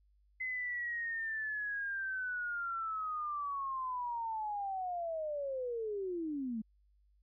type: linear sweep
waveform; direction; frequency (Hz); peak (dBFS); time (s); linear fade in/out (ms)
sine; down; 2050 to 210.7; -35; 0.4-6.62; 10
effects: added 50 Hz sine -66 dBFS peak until 7.22 s